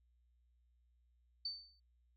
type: tone with exponential decay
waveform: sine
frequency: 4551 Hz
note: C#8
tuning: 45 cents sharp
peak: -36 dBFS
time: 1.45-1.8 s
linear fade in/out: 5 ms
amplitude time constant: 76 ms
effects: added 60 Hz sine -70 dBFS peak until 2.16 s + AAC 64 kbps